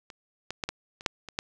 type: clicks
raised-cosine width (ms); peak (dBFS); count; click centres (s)
0.2; -26 / -16 / -12 / -13 / -26 / -7 / -23 / -11; 8; 0.102 / 0.506 / 0.638 / 0.69 / 1.009 / 1.062 / 1.287 / 1.389
effects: none